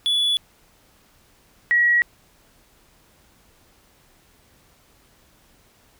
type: tone pair in turn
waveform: triangle / sine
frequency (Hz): 3425 / 1914.5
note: A7 / A#6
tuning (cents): -47 / +46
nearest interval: minor seventh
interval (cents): 1007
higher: first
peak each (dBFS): -16 / -14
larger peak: second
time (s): 0.06-0.37 / 1.71-2.02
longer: neither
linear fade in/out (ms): 0
effects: pink hiss -57 dBFS RMS until 5.99 s